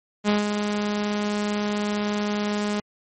sawtooth tone with ADSR envelope, 207.7 Hz, G#3, in tune, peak -13 dBFS, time 0.24-2.8 s, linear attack 46 ms, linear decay 160 ms, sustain -6 dB, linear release 3 ms, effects MP3 32 kbps

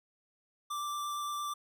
square tone with vibrato, 1174.7 Hz, D6, in tune, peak -35 dBFS, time 0.7-1.54 s, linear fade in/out 10 ms, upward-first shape sine, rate 8.7 Hz, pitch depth 9 cents each way, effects none

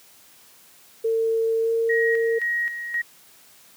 sine tone with pitch glide, 451.3 to 456.5 Hz, A4 to A#4, +44 to -36 cents, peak -19 dBFS, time 1.04-2.39 s, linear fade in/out 10 ms, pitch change +20 cents, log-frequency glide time 1.61-1.7 s
sine tone with tremolo, 1891 Hz, A#6, 24 cents sharp, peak -21 dBFS, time 1.89-3.02 s, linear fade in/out 10 ms, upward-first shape square, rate 1.9 Hz, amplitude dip 60%
effects white hiss -52 dBFS RMS until 3.76 s + high-pass 80 Hz 12 dB/octave

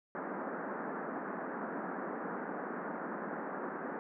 pink band-pass noise, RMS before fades -40 dBFS, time 0.15-3.99 s, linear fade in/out 0 ms, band 190 to 1700 Hz, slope 48 dB/octave, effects none

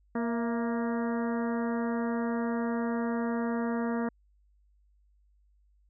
harmonic tone with a mistuned harmonic, 234.2 Hz, A#3, 8 cents sharp, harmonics 1 / 2 / 3 / 4 / 5 / 6 / 7 / 8, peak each -29 / -35 / -39 / -41 / -43 / -45 / -46 / -47 dBFS, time 0.15-4.09 s, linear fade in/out 5 ms, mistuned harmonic 3, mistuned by -63 cents, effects added 50 Hz sine -62 dBFS peak until 5.89 s

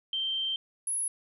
sine tone pair in turn, 3136 / 10518 Hz, G7 / E9, 0 / -5 cents, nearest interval octave + major sixth, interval 2095 cents, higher second, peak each -28 dBFS, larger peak neither, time 0.13-0.56 / 0.87-1.08 s, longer first, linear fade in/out 2 ms, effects none

